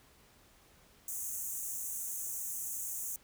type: high-pass noise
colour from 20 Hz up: pink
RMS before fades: -39 dBFS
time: 1.08-3.16 s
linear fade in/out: 2 ms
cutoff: 6200 Hz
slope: 96 dB/octave
effects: pink hiss -63 dBFS RMS until 3.23 s